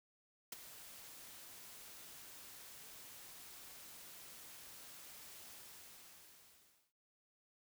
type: noise with ADSR envelope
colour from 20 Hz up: white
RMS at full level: -43 dBFS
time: 0.52-6.93 s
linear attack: 5 ms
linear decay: 18 ms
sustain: -12 dB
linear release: 1400 ms
effects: none

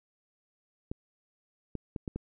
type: clicks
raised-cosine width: 3 ms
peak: -22 dBFS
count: 5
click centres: 0.915 / 1.753 / 1.962 / 2.078 / 2.16 s
effects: none

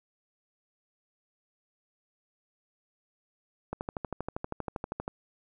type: click train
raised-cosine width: 1 ms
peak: -19 dBFS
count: 18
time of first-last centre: 3.73-5.079 s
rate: 12.6 Hz
effects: none

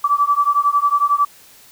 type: beating tone pair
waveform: sine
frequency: 1151 / 1162 Hz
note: D6 / D6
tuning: -35 / -19 cents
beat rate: 11 Hz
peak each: -16 dBFS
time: 0.04-1.25 s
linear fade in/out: 5 ms
effects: white hiss -46 dBFS RMS until 1.71 s

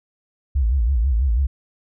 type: tone with vibrato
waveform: sine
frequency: 61.74 Hz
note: B1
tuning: in tune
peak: -15 dBFS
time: 0.55-1.47 s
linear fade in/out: 10 ms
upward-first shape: sine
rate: 6.1 Hz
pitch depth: 230 cents each way
effects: none

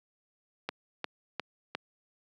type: click train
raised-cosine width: 0.3 ms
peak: -16 dBFS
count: 4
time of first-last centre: 0.69-1.75 s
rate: 2.83 Hz
effects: high-pass 200 Hz 12 dB/octave

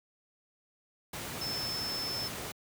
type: tone in noise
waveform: sine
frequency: 5274 Hz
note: E8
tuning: in tune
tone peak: -34 dBFS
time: 1.41-2.28 s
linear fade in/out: 5 ms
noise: pink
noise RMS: -39 dBFS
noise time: 1.13-2.52 s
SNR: +2 dB
effects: high-pass 80 Hz 12 dB/octave

